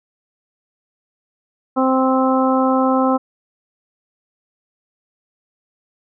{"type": "harmonic tone", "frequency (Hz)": 261.6, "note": "C4", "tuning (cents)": 0, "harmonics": [1, 2, 3, 4, 5], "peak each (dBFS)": [-16, -19, -21, -22, -23], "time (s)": [1.76, 3.18], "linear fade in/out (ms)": 20, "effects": []}